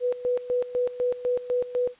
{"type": "tone with tremolo", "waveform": "sine", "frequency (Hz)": 493.9, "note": "B4", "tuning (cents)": 0, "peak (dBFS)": -21, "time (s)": [0, 1.95], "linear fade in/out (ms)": 50, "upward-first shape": "square", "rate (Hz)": 4, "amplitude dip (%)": 80, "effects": ["white hiss -56 dBFS RMS until 1.99 s", "resampled to 8000 Hz"]}